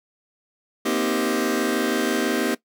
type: chord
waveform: sawtooth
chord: C minor seventh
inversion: third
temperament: just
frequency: 235.5 / 261.6 / 314 / 392.4 Hz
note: Bb3 / C4 / Eb4 / G4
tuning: +18 / 0 / +16 / +2 cents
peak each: -22 dBFS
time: 0.85-2.55 s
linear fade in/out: 10 ms
effects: noise-tail reverb RT60 0.1 s tail -18 dB re dry